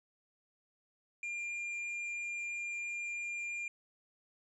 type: tone with hard clipping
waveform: sine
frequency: 2399 Hz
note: D7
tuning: 36 cents sharp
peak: -38 dBFS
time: 1.23-3.68 s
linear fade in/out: 2 ms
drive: 4 dB
effects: resampled to 22050 Hz